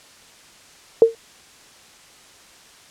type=tone with exponential decay; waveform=sine; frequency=456 Hz; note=A#4; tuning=38 cents flat; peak=-3 dBFS; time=1.02-1.15 s; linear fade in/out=1 ms; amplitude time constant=28 ms; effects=white hiss -48 dBFS RMS until 2.9 s + low-pass 8000 Hz 12 dB/octave